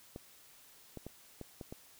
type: clicks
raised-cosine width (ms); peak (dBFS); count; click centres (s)
2; -30; 6; 0.161 / 0.973 / 1.066 / 1.413 / 1.612 / 1.725
effects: white hiss -60 dBFS RMS until 1.99 s